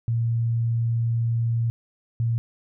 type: tone pair in turn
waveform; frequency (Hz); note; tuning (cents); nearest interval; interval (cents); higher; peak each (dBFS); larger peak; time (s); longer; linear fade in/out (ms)
sine; 116 / 116; A#2 / A#2; -8 / -8; unison; 0; neither; -20; neither; 0.08-1.7 / 2.2-2.38; first; 0
effects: none